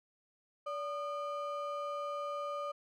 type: ring-modulated tone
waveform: triangle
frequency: 900 Hz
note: A5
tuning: 39 cents sharp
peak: -31 dBFS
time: 0.66-2.72 s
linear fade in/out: 10 ms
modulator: 323 Hz
effects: none